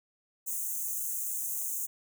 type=high-pass noise; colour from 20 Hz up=white; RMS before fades=-34 dBFS; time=0.46-1.87 s; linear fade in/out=20 ms; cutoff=6200 Hz; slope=96 dB/octave; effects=none